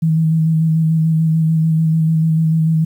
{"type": "tone with vibrato", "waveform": "sine", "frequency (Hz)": 160.3, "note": "E3", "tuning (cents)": -48, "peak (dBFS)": -11, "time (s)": [0.02, 2.85], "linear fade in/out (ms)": 10, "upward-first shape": "square", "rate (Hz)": 6.8, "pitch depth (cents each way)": 18, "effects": ["8-bit"]}